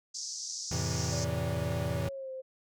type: band-pass noise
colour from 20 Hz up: white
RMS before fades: -39 dBFS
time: 0.14-1.25 s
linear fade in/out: 10 ms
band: 4900 to 6600 Hz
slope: 48 dB/octave
type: chord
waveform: square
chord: F major seventh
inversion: none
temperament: equal with one note detuned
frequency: 85.86 / 110 / 130.81 / 164.81 Hz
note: F2 / A2 / C3 / E3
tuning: -29 / 0 / 0 / 0 cents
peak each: -37 dBFS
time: 0.71-2.09 s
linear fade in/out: 5 ms
type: tone with pitch glide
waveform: sine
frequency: 577 to 523 Hz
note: D5 to C5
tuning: -31 to -1 cents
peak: -37 dBFS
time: 1.11-2.42 s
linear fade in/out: 20 ms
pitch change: -170 cents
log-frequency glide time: 1.9-2.31 s
effects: none